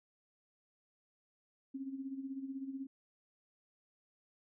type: tone with tremolo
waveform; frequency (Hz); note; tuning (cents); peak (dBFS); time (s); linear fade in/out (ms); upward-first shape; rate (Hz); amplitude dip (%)
sine; 269.3; C#4; -50; -37; 1.74-2.87; 10; sine; 16; 65
effects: none